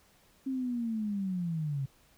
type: linear sweep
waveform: sine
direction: down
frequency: 269.5 to 132.2 Hz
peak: -30 dBFS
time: 0.46-1.86 s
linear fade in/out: 10 ms
effects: pink hiss -64 dBFS RMS until 2.17 s